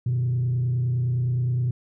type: tone with frequency modulation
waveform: sine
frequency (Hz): 123.47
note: B2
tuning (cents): 0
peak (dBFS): -19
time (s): 0.06-1.71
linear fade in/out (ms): 5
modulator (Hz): 29.7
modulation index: 0.38
effects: tanh soft clip ceiling -18 dBFS

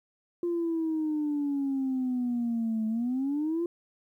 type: exponential two-way sweep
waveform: sine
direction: down then up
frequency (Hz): 349.2 to 217.5 to 349.2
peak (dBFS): -25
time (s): 0.43-3.66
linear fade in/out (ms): 2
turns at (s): 2.87
effects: tanh soft clip ceiling -23 dBFS + 11-bit

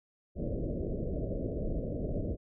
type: low-pass noise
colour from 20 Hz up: pink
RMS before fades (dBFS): -34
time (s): 0.35-2.37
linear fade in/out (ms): 50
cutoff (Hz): 640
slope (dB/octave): 96
effects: none

